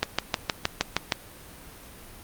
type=click train; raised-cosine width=0.2 ms; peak=-4 dBFS; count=8; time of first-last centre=0.03-1.122 s; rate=6.41 Hz; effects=pink hiss -46 dBFS RMS until 2.23 s + Opus 32 kbps